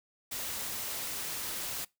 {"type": "noise", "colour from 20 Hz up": "white", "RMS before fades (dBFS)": -37, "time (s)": [0.31, 1.85], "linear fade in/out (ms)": 10, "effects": ["noise-tail reverb RT60 0.2 s tail -22 dB re dry"]}